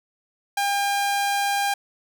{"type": "tone", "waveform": "sawtooth", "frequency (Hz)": 803, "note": "G5", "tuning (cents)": 41, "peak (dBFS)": -17, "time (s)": [0.57, 1.74], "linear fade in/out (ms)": 5, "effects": []}